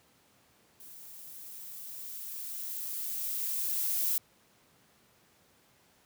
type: noise with level ramp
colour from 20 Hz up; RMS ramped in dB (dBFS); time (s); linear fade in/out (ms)
violet; -50 to -29; 0.8-4.18; 2
effects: pink hiss -65 dBFS RMS until 6.05 s + high-pass 100 Hz 12 dB/octave